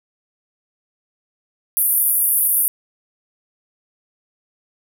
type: band-pass noise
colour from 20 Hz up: white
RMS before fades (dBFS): -17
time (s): 1.77-2.68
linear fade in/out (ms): 0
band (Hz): 9700 to 15000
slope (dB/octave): 96
effects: none